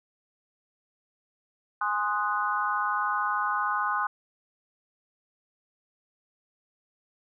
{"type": "chord", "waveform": "sine", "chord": "Ab dominant seventh", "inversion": "none", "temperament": "equal", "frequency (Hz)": [830.6, 1046.5, 1244.5, 1480], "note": ["Ab5", "C6", "Eb6", "Gb6"], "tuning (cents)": [0, 0, 0, 0], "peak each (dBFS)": [-32, -30, -29, -31], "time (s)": [1.81, 4.07], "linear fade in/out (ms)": 5, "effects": []}